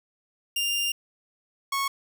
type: tone pair in turn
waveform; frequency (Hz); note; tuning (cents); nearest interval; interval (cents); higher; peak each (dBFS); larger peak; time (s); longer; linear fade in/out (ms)
sawtooth; 2798 / 1101.8; F7 / C#6; +3 / -11; octave + major third; 1614; first; -21; neither; 0.56-0.92 / 1.72-1.88; first; 5
effects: none